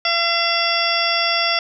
harmonic tone, 680 Hz, F5, 46 cents flat, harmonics 1 / 2 / 3 / 4 / 5 / 7 / 8, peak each -24 / -24 / -24 / -24 / -24 / -24 / -24 dBFS, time 0.05-1.59 s, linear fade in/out 2 ms, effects none

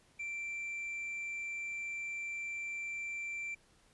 triangle tone, 2349 Hz, D7, in tune, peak -36 dBFS, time 0.19-3.55 s, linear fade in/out 10 ms, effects pink hiss -67 dBFS RMS until 3.93 s + resampled to 24000 Hz

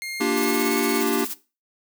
sawtooth tone with pitch glide, 2125 to 2201 Hz, C7 to C#7, +26 to -13 cents, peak -26 dBFS, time 0.02-1.01 s, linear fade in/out 0 ms, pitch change +61 cents, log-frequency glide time 0.28-0.8 s
square chord, G minor seventh, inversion first, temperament equal, 233.1 / 293.7 / 349.2 / 392 Hz, Bb3 / D4 / F4 / G4, 0 / 0 / 0 / 0 cents, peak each -27 / -25 / -29 / -26 dBFS, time 0.2-1.25 s, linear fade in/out 10 ms
blue noise with tremolo, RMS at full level -29 dBFS, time 0.36-1.35 s, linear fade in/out 20 ms, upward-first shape sine, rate 17 Hz, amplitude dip 60%
effects noise-tail reverb RT60 0.3 s tail -17 dB re dry

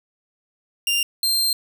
sawtooth tone pair in turn, 2794 / 4169 Hz, F7 / C8, 0 / -7 cents, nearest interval perfect fifth, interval 693 cents, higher second, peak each -15 dBFS, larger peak neither, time 0.87-1.03 / 1.23-1.53 s, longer second, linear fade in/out 2 ms, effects none

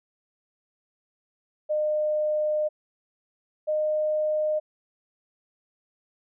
sine tone pair in turn, 608 / 612.9 Hz, D#5 / D#5, -40 / -26 cents, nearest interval unison, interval 14 cents, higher second, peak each -22 dBFS, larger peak neither, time 1.69-2.69 / 3.67-4.6 s, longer first, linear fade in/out 20 ms, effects none

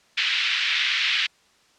white band-pass noise, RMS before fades -23 dBFS, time 0.17-1.27 s, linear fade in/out 10 ms, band 1800 to 3600 Hz, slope 24 dB/octave, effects white hiss -59 dBFS RMS until 1.78 s + low-pass 6000 Hz 12 dB/octave

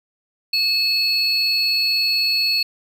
triangle tone pair together, 2596 / 4378 Hz, E7 / C#8, -27 / -22 cents, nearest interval major sixth, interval 905 cents, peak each -22 / -16 dBFS, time 0.53-2.63 s, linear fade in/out 5 ms, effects none

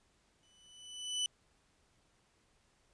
sawtooth tone with exponential growth, 2988 Hz, F#7, 16 cents sharp, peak -27 dBFS, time 0.43-1.26 s, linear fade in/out 1 ms, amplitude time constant 180 ms, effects pink hiss -72 dBFS RMS until 2.93 s + resampled to 22050 Hz

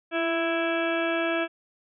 harmonic tone with a mistuned harmonic, 330.6 Hz, E4, 5 cents sharp, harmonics 1 / 2 / 3 / 4 / 5 / 7 / 8 / 9 / 10, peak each -28 / -28 / -40 / -34 / -32 / -35 / -35 / -46 / -40 dBFS, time 0.11-1.48 s, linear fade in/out 50 ms, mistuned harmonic 1, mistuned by +22 cents, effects none

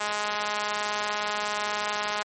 sawtooth tone with high-pass filter, 208.7 Hz, G#3, 9 cents sharp, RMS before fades -29 dBFS, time 0-2.23 s, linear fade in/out 10 ms, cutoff 920 Hz, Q 1.2, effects MP3 32 kbps

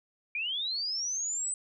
sine linear sweep, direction up, 2342 to 8150 Hz, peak -30 dBFS, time 0.35-1.54 s, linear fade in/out 2 ms, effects none

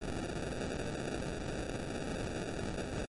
white noise with sample-and-hold, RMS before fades -38 dBFS, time 0.01-3.06 s, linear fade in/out 20 ms, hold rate 1050 Hz, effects MP3 48 kbps

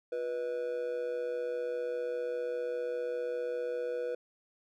triangle tone with amplitude modulation, 490 Hz, B4, 14 cents flat, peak -27 dBFS, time 0.12-4.15 s, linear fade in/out 5 ms, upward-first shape sine, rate 135 Hz, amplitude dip 70%, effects none

